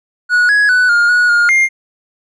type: tone with pitch steps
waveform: triangle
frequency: 1462 / 1672 / 1490 / 1416 / 1458 / 1421 / 2116 Hz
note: F#6 / G#6 / F#6 / F6 / F#6 / F6 / C7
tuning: -21 / +11 / +12 / +23 / -26 / +30 / +19 cents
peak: -6 dBFS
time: 0.29-1.69 s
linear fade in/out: 50 ms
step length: 200 ms
effects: resampled to 24000 Hz